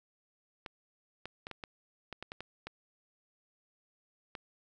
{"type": "clicks", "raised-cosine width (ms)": 0.3, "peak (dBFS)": -25, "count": 11, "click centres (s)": [0.662, 1.256, 1.469, 1.513, 1.638, 2.127, 2.226, 2.319, 2.406, 2.67, 4.352], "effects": []}